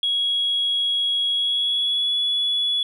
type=tone with pitch glide; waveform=sine; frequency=3322 to 3402 Hz; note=G#7 to G#7; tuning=0 to +41 cents; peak=-18 dBFS; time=0.03-2.83 s; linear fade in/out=2 ms; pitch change=+41 cents; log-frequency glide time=1.31-2.17 s; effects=tanh soft clip ceiling -14 dBFS